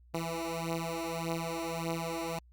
10% pulse beating tone pair, 164.81 / 166.51 Hz, E3 / E3, 0 / +18 cents, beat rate 1.7 Hz, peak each -28 / -28 dBFS, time 0.14-2.39 s, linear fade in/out 5 ms, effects added 60 Hz sine -56 dBFS peak until 2.52 s + Opus 48 kbps

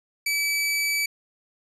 sawtooth tone, 2300 Hz, D7, 37 cents flat, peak -19 dBFS, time 0.26-1.06 s, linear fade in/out 5 ms, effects resampled to 32000 Hz

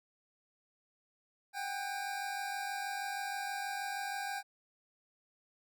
25% pulse tone pair together, 754.7 / 801 Hz, F#5 / G5, +34 / +37 cents, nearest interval minor second, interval 103 cents, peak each -39 / -34 dBFS, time 1.53-4.43 s, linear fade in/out 50 ms, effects none

